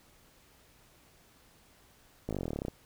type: slowing click train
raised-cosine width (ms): 2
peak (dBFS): -21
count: 17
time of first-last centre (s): 2.29-2.683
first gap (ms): 18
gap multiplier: 1.04
effects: pink hiss -62 dBFS RMS until 2.85 s